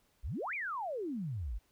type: exponential two-way sweep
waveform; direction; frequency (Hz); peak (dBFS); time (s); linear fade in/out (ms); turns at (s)
sine; up then down; 44.81 to 2489 to 44.81; -35; 0.23-1.59; 20; 0.54
effects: pink hiss -72 dBFS RMS until 1.71 s